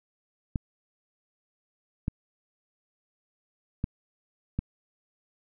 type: clicks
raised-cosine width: 5 ms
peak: -15 dBFS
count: 4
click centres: 0.558 / 2.081 / 3.841 / 4.59 s
effects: none